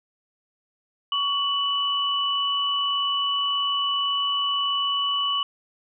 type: tone pair together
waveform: sine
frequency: 1125.3 / 2967 Hz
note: C#6 / F#7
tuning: +26 / +4 cents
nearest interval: octave + perfect fourth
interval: 1678 cents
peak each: -26 / -23 dBFS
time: 1.12-5.43 s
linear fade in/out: 2 ms
effects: none